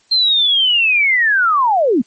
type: linear sweep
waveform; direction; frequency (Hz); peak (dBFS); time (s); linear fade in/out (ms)
sine; down; 4186 to 210; -10; 0.11-2.02; 10
effects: white hiss -55 dBFS RMS until 2.06 s + MP3 32 kbps